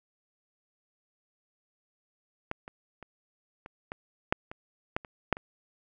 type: clicks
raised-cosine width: 0.5 ms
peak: -17 / -27 / -29 / -28 / -21 / -8 / -25 / -13 / -29 / -8 / -25 dBFS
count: 11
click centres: 2.514 / 2.679 / 3.027 / 3.661 / 3.919 / 4.325 / 4.515 / 4.965 / 5.048 / 5.327 / 5.369 s
effects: none